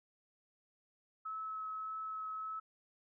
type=tone with vibrato; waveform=sine; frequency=1293 Hz; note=E6; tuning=34 cents flat; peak=-39 dBFS; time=1.25-2.6 s; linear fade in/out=10 ms; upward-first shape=triangle; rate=1.7 Hz; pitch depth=11 cents each way; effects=none